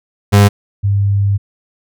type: tone pair in turn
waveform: 35% pulse / sine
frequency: 101.5 / 100.04 Hz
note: G#2 / G2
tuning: -39 / +36 cents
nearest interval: unison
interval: 25 cents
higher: first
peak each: -3 / -10 dBFS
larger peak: first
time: 0.32-0.49 / 0.83-1.38 s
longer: second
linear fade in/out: 20 ms
effects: none